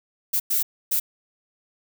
violet noise bursts at uneven times, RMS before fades -22 dBFS, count 3, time 0.33-0.4 / 0.5-0.63 / 0.91-1 s, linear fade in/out 10 ms, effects none

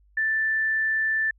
sine tone, 1765 Hz, A6, 5 cents sharp, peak -21 dBFS, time 0.17-1.31 s, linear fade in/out 5 ms, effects added 50 Hz sine -56 dBFS peak until 1.38 s

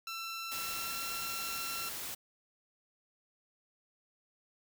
15% pulse tone with pitch glide, 1342 to 1357.6 Hz, E6 to F6, +31 to -49 cents, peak -32 dBFS, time 0.07-1.89 s, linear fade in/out 2 ms, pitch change +20 cents, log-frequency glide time 0.58-1.05 s
white noise, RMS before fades -41 dBFS, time 0.51-2.15 s, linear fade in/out 10 ms
effects none

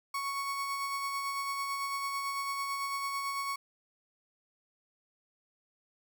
35% pulse tone with tremolo, 1110 Hz, C#6, 2 cents sharp, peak -30 dBFS, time 0.14-3.56 s, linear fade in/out 5 ms, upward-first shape sine, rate 9 Hz, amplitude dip 30%, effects 11-bit

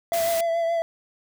triangle tone with vibrato, 670 Hz, E5, 28 cents sharp, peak -19 dBFS, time 0.12-0.82 s, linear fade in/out 0 ms, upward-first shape triangle, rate 7 Hz, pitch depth 29 cents each way
white noise, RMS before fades -31 dBFS, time 0.13-0.41 s, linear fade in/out 5 ms
effects none

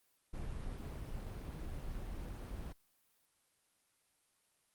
brown noise, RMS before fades -43 dBFS, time 0.33-2.73 s, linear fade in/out 10 ms, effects white hiss -75 dBFS RMS until 4.74 s + Opus 32 kbps

